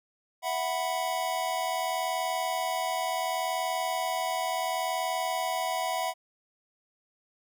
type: chord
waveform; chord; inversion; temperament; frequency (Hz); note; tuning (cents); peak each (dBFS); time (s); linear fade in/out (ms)
square; E suspended second; none; equal; 659.3 / 740 / 987.8; E5 / F#5 / B5; 0 / 0 / 0; -34 / -32 / -34; 0.42-6.14; 50
effects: none